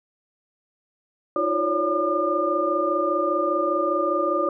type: tone cluster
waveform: sine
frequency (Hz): 317.1 / 351.9 / 547 / 572 / 1207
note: D#4 / F4 / C#5 / D5 / D6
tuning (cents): +33 / +13 / -23 / -46 / +47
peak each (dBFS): -29 / -27 / -29 / -25 / -24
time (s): 1.36-4.49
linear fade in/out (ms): 2
effects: none